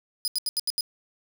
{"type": "tone bursts", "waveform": "sawtooth", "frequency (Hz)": 4978, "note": "D#8", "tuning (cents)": 0, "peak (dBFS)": -21, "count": 6, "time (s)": [0.25, 0.808], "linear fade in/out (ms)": 0, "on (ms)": 28, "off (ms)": 78, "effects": []}